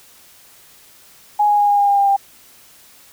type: tone with pitch steps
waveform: sine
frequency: 833 / 827.2 / 821.5 / 815.9 / 810.2 / 804.6 / 799.1 / 793.5 Hz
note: G#5 / G#5 / G#5 / G#5 / G#5 / G5 / G5 / G5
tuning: +5 / -7 / -19 / -31 / -43 / +45 / +33 / +21 cents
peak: -11 dBFS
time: 1.39-2.166 s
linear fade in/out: 10 ms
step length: 97 ms
effects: white hiss -47 dBFS RMS until 3.12 s